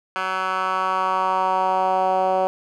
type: tone with band-pass filter sweep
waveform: 10% pulse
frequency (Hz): 187.6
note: F#3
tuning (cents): +24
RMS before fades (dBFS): -21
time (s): 0.16-2.47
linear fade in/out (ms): 0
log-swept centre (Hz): 1600 to 640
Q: 2.7
effects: none